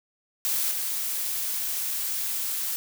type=noise with level steps; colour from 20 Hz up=blue; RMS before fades=-26 / -29 dBFS; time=0.45-2.76 s; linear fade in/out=0 ms; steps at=0.71 s; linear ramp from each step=5 ms; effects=none